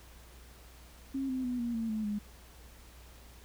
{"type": "tone with pitch steps", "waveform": "sine", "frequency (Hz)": [270.1, 258.5, 247.4, 236.8, 226.6, 216.9, 207.6], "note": ["C#4", "C4", "B3", "A#3", "A#3", "A3", "G#3"], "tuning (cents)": [-45, -21, 3, 27, -49, -25, 0], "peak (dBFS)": -31, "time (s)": [1.14, 2.19], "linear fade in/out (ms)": 10, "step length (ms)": 150, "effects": ["added 60 Hz sine -53 dBFS peak until 3.44 s", "pink hiss -57 dBFS RMS until 3.44 s"]}